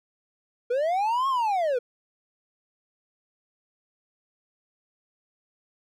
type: linear two-way sweep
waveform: triangle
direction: up then down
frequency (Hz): 466.2 to 1100 to 466.2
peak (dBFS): -20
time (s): 0.7-1.79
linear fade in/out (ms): 10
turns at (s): 1.28
effects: none